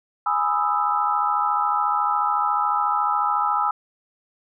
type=chord; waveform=sine; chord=E major seventh; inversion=first; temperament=equal; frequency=830.6 / 987.8 / 1244.5 / 1318.5 Hz; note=G#5 / B5 / D#6 / E6; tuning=0 / 0 / 0 / 0 cents; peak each=-24 / -26 / -25 / -23 dBFS; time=0.26-3.71 s; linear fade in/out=5 ms; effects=none